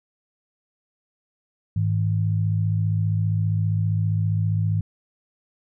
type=tone pair together; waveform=sine; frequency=103.83 / 158.9 Hz; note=G#2 / D#3; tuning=0 / +37 cents; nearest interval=perfect fifth; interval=737 cents; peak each=-20 / -25 dBFS; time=1.76-4.81 s; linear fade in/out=5 ms; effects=none